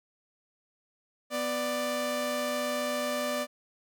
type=tone pair together; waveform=sawtooth; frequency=247.9 / 590.3 Hz; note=B3 / D5; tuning=+7 / +9 cents; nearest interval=octave + minor third; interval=1502 cents; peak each=-31 / -26 dBFS; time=1.3-3.47 s; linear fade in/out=50 ms; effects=none